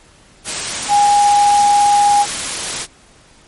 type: tone in noise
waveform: sine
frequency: 820 Hz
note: G#5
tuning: 22 cents flat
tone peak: -8 dBFS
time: 0.88-2.26 s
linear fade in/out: 50 ms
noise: white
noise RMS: -21 dBFS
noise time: 0.44-2.87 s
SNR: +10 dB
effects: pink hiss -47 dBFS RMS until 3.47 s + MP3 48 kbps